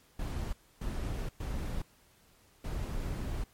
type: noise bursts at uneven times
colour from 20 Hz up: brown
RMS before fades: -35 dBFS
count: 4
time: 0.19-0.53 / 0.81-1.29 / 1.4-1.82 / 2.64-3.44 s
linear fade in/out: 5 ms
effects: pink hiss -64 dBFS RMS until 3.53 s + MP3 64 kbps